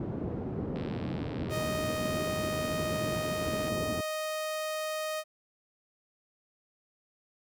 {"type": "band-pass noise", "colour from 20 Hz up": "pink", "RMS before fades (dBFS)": -35, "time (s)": [0, 4.01], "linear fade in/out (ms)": 5, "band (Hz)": [110, 410], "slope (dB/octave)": 12}
{"type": "click train", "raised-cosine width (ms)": 0.3, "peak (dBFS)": -29, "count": 231, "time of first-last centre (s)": [0.76, 3.682], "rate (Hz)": 78.7}
{"type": "tone", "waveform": "sawtooth", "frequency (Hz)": 622.3, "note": "D#5", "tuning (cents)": 0, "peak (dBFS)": -28, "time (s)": [1.49, 5.24], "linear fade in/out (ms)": 50}
{"effects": []}